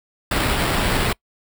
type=noise with sample-and-hold; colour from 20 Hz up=pink; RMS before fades=-20 dBFS; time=0.31-1.13 s; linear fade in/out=5 ms; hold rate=6300 Hz; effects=noise-tail reverb RT60 0.1 s tail -25 dB re dry